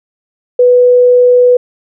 sine tone, 493.9 Hz, B4, in tune, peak -3 dBFS, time 0.59-1.57 s, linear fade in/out 5 ms, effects none

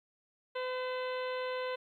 harmonic tone with a mistuned harmonic, 508 Hz, B4, 49 cents sharp, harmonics 1 / 2 / 3 / 4 / 5 / 6 / 7 / 8, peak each -35 / -41 / -45 / -47 / -49 / -51 / -52 / -53 dBFS, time 0.55-1.76 s, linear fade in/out 10 ms, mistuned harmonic 5, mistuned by +47 cents, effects 12-bit

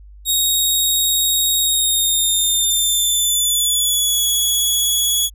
15% pulse tone with pitch glide, 3762 to 3371 Hz, A#7 to G#7, +15 to +25 cents, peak -8 dBFS, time 0.25-5.3 s, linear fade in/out 50 ms, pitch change -190 cents, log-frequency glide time 1.62-4.25 s, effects added 50 Hz sine -38 dBFS peak until 5.34 s

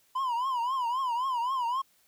triangle tone with vibrato, 1000 Hz, B5, 21 cents sharp, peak -25 dBFS, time 0.15-1.82 s, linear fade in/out 10 ms, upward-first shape triangle, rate 3.8 Hz, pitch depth 160 cents each way, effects white hiss -66 dBFS RMS until 2.07 s

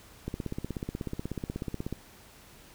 click train, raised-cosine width 3 ms, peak -20 dBFS, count 28, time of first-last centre 0.28-1.926 s, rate 16.4 Hz, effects pink hiss -54 dBFS RMS until 2.74 s

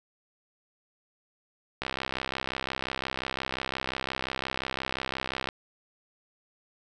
click train, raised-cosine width 0.3 ms, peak -14 dBFS, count 242, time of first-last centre 1.82-5.488 s, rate 65.7 Hz, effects none

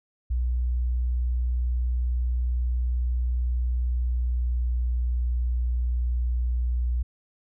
sine tone with pitch glide, 61.1 to 60.61 Hz, B1 to B1, -18 to -32 cents, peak -22 dBFS, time 0.3-7.03 s, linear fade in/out 10 ms, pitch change -14 cents, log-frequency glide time 3.87-4.75 s, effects none

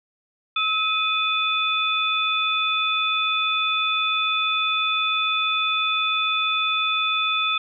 sine tone cluster, 1291 / 2497 / 3493 Hz, E6 / D#7 / A7, -37 / +6 / -13 cents, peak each -24 dBFS, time 0.56-7.58 s, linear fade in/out 5 ms, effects none

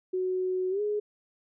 sine tone with pitch glide, 370 to 417.7 Hz, F#4 to G#4, 0 to +10 cents, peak -26 dBFS, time 0.13-1 s, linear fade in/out 10 ms, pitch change +210 cents, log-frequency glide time 0.7-0.81 s, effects none

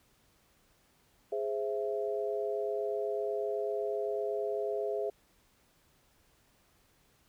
sine chord, Ab augmented, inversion none, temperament equal with one note detuned, 415.3 / 523.3 / 665.4 Hz, Ab4 / C5 / E5, 0 / 0 / +16 cents, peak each -33 / -38 / -36 dBFS, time 1.32-5.1 s, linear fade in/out 5 ms, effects pink hiss -68 dBFS RMS until 7.28 s

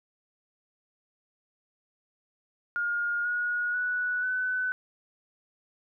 sine tone with pitch steps, 1421 / 1448.3 / 1476.2 / 1504.6 Hz, F6 / F#6 / F#6 / F#6, +30 / -37 / -4 / +29 cents, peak -26 dBFS, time 2.76-4.72 s, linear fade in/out 0 ms, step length 490 ms, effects none

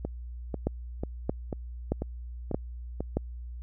two click trains, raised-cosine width 2 ms, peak -13 / -18 dBFS, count 5 / 7, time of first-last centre 0.67-3.17 / 0.05-3.006 s, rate 1.6 / 2.03 Hz, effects added 60 Hz sine -37 dBFS peak until 3.62 s

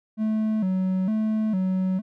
triangle tone with vibrato, 201.6 Hz, G3, 49 cents sharp, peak -19 dBFS, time 0.17-2.02 s, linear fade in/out 50 ms, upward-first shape square, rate 1.1 Hz, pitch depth 130 cents each way, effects none

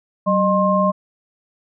sine tone cluster, 189.9 / 612 / 1062 Hz, F#3 / D#5 / C6, +45 / -29 / +25 cents, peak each -18 dBFS, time 0.26-0.92 s, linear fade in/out 20 ms, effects none

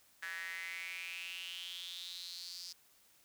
square tone with high-pass filter sweep, 88.8 Hz, F2, 29 cents sharp, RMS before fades -45 dBFS, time 0.22-2.73 s, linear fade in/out 10 ms, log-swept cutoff 1700 to 5000 Hz, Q 6.8, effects white hiss -67 dBFS RMS until 3.24 s

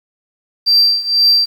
sine tone with tremolo, 4699 Hz, D8, in tune, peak -4 dBFS, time 0.66-1.46 s, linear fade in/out 20 ms, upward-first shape triangle, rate 2 Hz, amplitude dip 90%, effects tanh soft clip ceiling -5 dBFS + 7-bit

